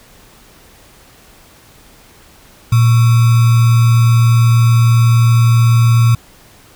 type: tone with sample-and-hold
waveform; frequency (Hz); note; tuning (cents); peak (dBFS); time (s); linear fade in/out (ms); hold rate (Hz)
sine; 116.5; A#2; -1; -6; 2.72-6.15; 5; 1225
effects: pink hiss -44 dBFS RMS until 6.75 s